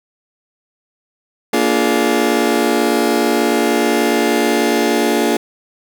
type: chord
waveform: 30% pulse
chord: Bb dominant seventh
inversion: none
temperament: just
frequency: 233.1 / 291.4 / 349.6 / 419.5 Hz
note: Bb3 / D4 / F4 / Ab4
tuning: 0 / -13 / +2 / +17 cents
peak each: -16 dBFS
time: 1.53-5.37 s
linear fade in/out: 5 ms
effects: none